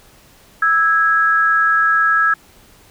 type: tone pair together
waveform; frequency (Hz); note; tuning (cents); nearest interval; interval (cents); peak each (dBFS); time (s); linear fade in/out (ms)
sine; 1315 / 1653; E6 / G#6; -5 / -9; major third; 396; -14; 0.62-2.34; 5
effects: pink hiss -48 dBFS RMS until 2.9 s